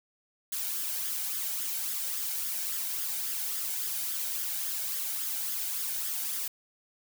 blue noise with flanger, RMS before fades -33 dBFS, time 0.52-6.48 s, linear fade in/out 5 ms, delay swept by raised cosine 0.59 to 1.36 ms, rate 3.6 Hz, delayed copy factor +0.5, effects none

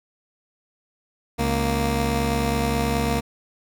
15% pulse tone pair together, 69.3 / 233.1 Hz, C#2 / A#3, 0 / 0 cents, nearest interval octave + major sixth, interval 2100 cents, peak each -17 dBFS, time 1.38-3.21 s, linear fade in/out 20 ms, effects none

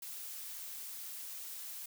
blue noise, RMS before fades -45 dBFS, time 0.02-1.86 s, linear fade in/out 5 ms, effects none

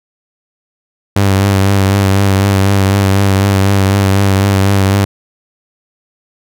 sawtooth tone with vibrato, 98 Hz, G2, in tune, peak -4 dBFS, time 1.16-5.05 s, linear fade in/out 5 ms, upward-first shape triangle, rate 4 Hz, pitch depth 44 cents each way, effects none

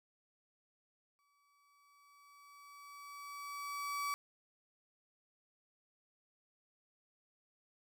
35% pulse tone with exponential growth, 1145 Hz, D6, 44 cents flat, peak -33 dBFS, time 1.19-4.14 s, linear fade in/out 0 ms, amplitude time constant 640 ms, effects none

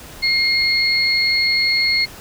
sine tone pair together, 2130 / 4329 Hz, C7 / C#8, +30 / -42 cents, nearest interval octave, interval 1228 cents, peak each -17 dBFS, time 0.22-2.06 s, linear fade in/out 20 ms, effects pink hiss -38 dBFS RMS until 2.2 s

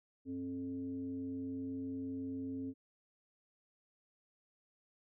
sine tone with frequency modulation, 267.5 Hz, C4, 38 cents sharp, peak -38 dBFS, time 0.25-2.74 s, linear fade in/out 50 ms, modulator 169 Hz, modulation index 0.48, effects none

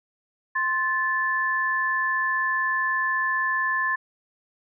sine tone pair together, 1049 / 1745 Hz, C6 / A6, +4 / -15 cents, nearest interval major sixth, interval 881 cents, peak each -26 / -23 dBFS, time 0.55-3.96 s, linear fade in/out 10 ms, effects none

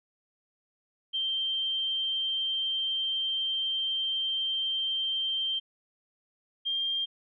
sine tone pair in turn, 3144 / 3193 Hz, G7 / G7, +4 / +31 cents, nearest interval unison, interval 27 cents, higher second, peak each -27 dBFS, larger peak neither, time 1.13-5.6 / 6.65-7.06 s, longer first, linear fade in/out 20 ms, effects none

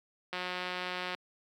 click train, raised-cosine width 0.3 ms, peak -20 dBFS, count 149, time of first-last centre 0.33-1.148 s, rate 181 Hz, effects high-pass 200 Hz 12 dB/octave + 10-bit

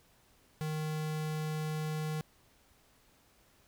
square tone, 154.9 Hz, D#3, 7 cents flat, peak -34 dBFS, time 0.61-2.21 s, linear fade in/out 0 ms, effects pink hiss -66 dBFS RMS until 3.67 s

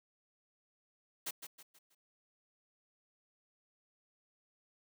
white noise with echo, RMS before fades -39 dBFS, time 1.26-1.31 s, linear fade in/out 10 ms, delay 160 ms, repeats 4, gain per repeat -8 dB, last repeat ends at 1.95 s, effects high-pass 200 Hz 12 dB/octave

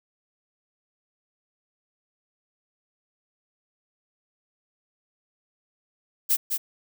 violet noise with echo, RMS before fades -21 dBFS, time 6.29-6.37 s, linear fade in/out 20 ms, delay 210 ms, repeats 1, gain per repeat -5 dB, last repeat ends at 6.58 s, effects none

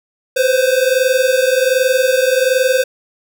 square tone pair together, 506 / 527.3 Hz, B4 / C5, +42 / +13 cents, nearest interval minor second, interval 71 cents, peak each -15 dBFS, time 0.36-2.84 s, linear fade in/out 10 ms, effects none

